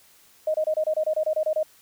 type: tone bursts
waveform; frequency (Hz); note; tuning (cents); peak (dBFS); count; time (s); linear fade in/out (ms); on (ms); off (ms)
sine; 622.3; D#5; 0; -20; 12; 0.47-1.631; 5; 72; 27
effects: white hiss -56 dBFS RMS until 1.81 s